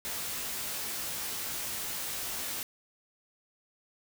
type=noise with comb filter; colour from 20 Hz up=white; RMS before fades=-36 dBFS; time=0.05-2.63 s; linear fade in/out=0 ms; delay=18 ms; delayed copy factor=+0.65; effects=none